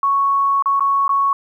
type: tone with dropouts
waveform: sine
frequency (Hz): 1108.7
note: C#6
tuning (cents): 0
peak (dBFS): -13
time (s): 0.03-1.33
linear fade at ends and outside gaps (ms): 2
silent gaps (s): 0.624-0.658 / 0.796-0.806 / 1.08-1.092
effects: 9-bit